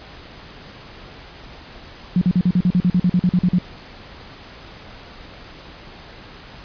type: tone bursts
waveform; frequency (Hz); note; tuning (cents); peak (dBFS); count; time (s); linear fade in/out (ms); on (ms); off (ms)
sine; 179.5; F3; +48; -12; 15; 2.16-3.586; 2; 54; 44
effects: pink hiss -40 dBFS RMS until 6.64 s + resampled to 11025 Hz